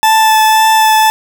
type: tone with vibrato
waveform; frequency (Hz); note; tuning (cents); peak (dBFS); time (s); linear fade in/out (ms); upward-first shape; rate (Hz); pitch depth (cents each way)
40% pulse; 876; A5; -8; -5; 0.03-1.1; 0; sine; 1.9; 11
effects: none